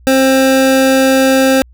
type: tone pair together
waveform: square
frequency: 266 / 529.1 Hz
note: C4 / C5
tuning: +29 / +19 cents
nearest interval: octave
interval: 1190 cents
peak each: -11 dBFS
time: 0.07-1.62 s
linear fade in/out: 0 ms
effects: added 61 Hz sine -39 dBFS peak until 1.73 s